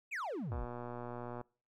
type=exponential sweep; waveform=triangle; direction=down; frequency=2700 to 34.03 Hz; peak=-35 dBFS; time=0.11-0.66 s; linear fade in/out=20 ms
type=click train; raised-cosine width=1 ms; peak=-30 dBFS; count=109; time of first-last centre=0.52-1.413 s; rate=121 Hz
effects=noise-tail reverb RT60 0.4 s tail -25 dB re dry